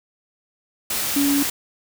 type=tone in noise; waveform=sine; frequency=282.9 Hz; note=C#4; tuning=35 cents sharp; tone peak=-17 dBFS; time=1.16-1.43 s; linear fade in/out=5 ms; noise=white; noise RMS=-24 dBFS; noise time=0.9-1.5 s; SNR=+4 dB; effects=none